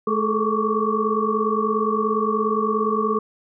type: tone cluster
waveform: sine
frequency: 214.8 / 424.6 / 441.7 / 1108 / 1158 Hz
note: A3 / G#4 / A4 / C#6 / D6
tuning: -41 / +38 / +7 / -1 / -25 cents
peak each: -25 dBFS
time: 0.07-3.19 s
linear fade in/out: 5 ms
effects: none